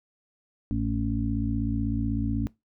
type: harmonic tone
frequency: 56.1 Hz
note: A1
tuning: 34 cents sharp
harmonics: 1 / 2 / 4 / 5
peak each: -30 / -30 / -30 / -30 dBFS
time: 0.71-2.47 s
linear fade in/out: 0 ms
effects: noise-tail reverb RT60 0.2 s tail -22 dB re dry